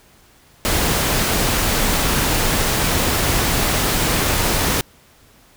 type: noise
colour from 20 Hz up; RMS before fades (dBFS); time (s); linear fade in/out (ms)
pink; -18; 0.65-4.81; 0
effects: pink hiss -51 dBFS RMS until 5.56 s